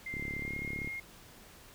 sine tone with pitch glide, 2093 to 2137 Hz, C7 to C7, 0 to +36 cents, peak -37 dBFS, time 0.06-1 s, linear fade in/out 5 ms, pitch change +36 cents, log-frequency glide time 0.4-0.53 s
click train, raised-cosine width 3 ms, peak -28 dBFS, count 27, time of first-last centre 0.14-0.874 s, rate 35.4 Hz
effects pink hiss -55 dBFS RMS until 1.74 s

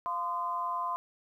sine tone cluster, 698 / 1028 / 1217 Hz, F5 / C6 / D#6, -1 / -31 / -39 cents, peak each -39 / -31 / -40 dBFS, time 0.06-0.96 s, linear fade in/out 0 ms, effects 11-bit

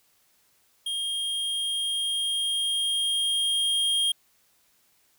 square tone with level ramp, 3230 Hz, G#7, 49 cents flat, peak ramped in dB -28 to -22 dBFS, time 0.86-4.12 s, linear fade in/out 5 ms, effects white hiss -65 dBFS RMS until 5.18 s

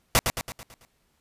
pink noise with echo, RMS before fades -18 dBFS, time 0.15-0.19 s, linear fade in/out 0 ms, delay 110 ms, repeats 6, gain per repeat -6 dB, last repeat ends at 0.85 s, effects pink hiss -69 dBFS RMS until 1.2 s + resampled to 32000 Hz

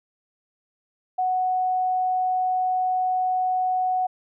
sine tone, 740 Hz, F#5, in tune, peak -20 dBFS, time 1.18-4.07 s, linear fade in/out 10 ms, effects none

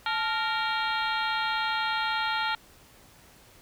harmonic tone with a mistuned harmonic, 463.7 Hz, A#4, 9 cents flat, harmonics 2 / 3 / 4 / 5 / 6 / 7 / 8 / 9, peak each -30 / -30 / -36 / -37 / -40 / -36 / -39 / -39 dBFS, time 0.06-2.55 s, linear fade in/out 2 ms, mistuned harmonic 2, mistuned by -99 cents, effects pink hiss -55 dBFS RMS until 3.61 s

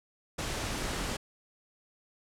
pink noise, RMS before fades -34 dBFS, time 0.38-1.17 s, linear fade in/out 10 ms, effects low-pass 9000 Hz 12 dB/octave

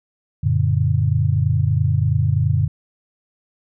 sine chord, Gb augmented, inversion none, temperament just, 92.5 / 115.62 / 144.53 Hz, Gb2 / Bb2 / D3, 0 / -14 / -27 cents, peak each -19 dBFS, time 0.43-2.68 s, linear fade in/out 10 ms, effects none

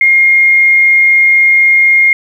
sine tone, 2132 Hz, C7, 32 cents sharp, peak -4 dBFS, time 0.01-2.13 s, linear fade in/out 2 ms, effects 7-bit

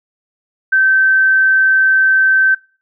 sine tone, 1547 Hz, G6, 23 cents flat, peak -8 dBFS, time 0.72-2.55 s, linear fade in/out 10 ms, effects noise-tail reverb RT60 0.4 s tail -24 dB re dry

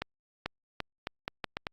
accelerating click train, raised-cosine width 0.3 ms, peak -16 dBFS, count 8, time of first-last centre 0.02-1.669 s, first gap 440 ms, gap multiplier 0.78, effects Opus 48 kbps

